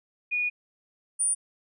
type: tone pair in turn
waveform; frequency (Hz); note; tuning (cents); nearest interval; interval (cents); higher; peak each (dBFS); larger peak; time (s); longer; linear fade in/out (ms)
sine; 2455 / 9360; D#7 / D9; -24 / -7; octave + major seventh; 2317; second; -24 / -22; second; 0.31-0.5 / 1.19-1.35; first; 20
effects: none